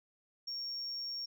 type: tone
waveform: sine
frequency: 5530 Hz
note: F8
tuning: 18 cents flat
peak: -36 dBFS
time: 0.47-1.26 s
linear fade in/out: 10 ms
effects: tanh soft clip ceiling -34 dBFS